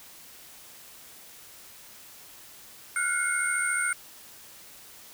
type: tone cluster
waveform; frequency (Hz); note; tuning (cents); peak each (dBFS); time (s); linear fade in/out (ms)
sine; 1400 / 1474 / 2160 / 8810; F6 / F#6 / C#7 / C#9; +4 / -7 / -45 / -12; -31 / -29 / -31 / -30; 2.96-3.93; 2
effects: white hiss -49 dBFS RMS until 5.13 s